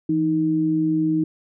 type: tone pair together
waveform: sine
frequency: 164.81 / 313.6 Hz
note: E3 / D#4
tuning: 0 / +14 cents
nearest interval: major seventh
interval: 1114 cents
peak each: -25 / -18 dBFS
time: 0.09-1.24 s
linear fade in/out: 5 ms
effects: none